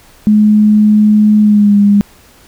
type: tone with pitch glide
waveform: sine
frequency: 211.6 to 203.2 Hz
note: G#3 to G#3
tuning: +33 to -38 cents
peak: -4 dBFS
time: 0.27-2.01 s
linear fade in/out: 0 ms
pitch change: -71 cents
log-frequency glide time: 1.41-1.76 s
effects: pink hiss -43 dBFS RMS until 2.47 s